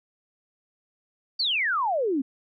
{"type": "exponential sweep", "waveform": "sine", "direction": "down", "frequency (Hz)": [4732, 251.2], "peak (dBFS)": -22, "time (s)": [1.39, 2.22], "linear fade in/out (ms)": 10, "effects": []}